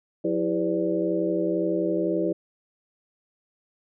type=tone cluster; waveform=sine; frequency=180.1 / 328.6 / 400.2 / 504 / 586 Hz; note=F#3 / E4 / G4 / B4 / D5; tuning=-46 / -5 / +36 / +35 / -4 cents; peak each=-32 / -25 / -29 / -30 / -30 dBFS; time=0.24-2.33 s; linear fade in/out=10 ms; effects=none